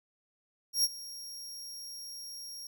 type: tone with ADSR envelope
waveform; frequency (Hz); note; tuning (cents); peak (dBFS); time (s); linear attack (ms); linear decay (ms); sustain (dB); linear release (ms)
sawtooth; 5588; F8; 0; -20; 0.73-2.67; 110; 35; -19; 3
effects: none